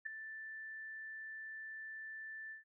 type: tone with ADSR envelope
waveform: sine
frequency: 1764 Hz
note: A6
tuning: 4 cents sharp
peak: -35 dBFS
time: 0.05-2.64 s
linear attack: 15 ms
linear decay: 3 ms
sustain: -10 dB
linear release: 130 ms
effects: none